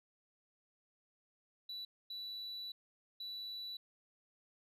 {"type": "tone bursts at uneven times", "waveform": "sine", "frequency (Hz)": 3951, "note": "B7", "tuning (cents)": 0, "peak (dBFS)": -40, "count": 3, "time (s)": [[1.69, 1.85], [2.1, 2.72], [3.2, 3.77]], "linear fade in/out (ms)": 5, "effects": ["tanh soft clip ceiling -41 dBFS"]}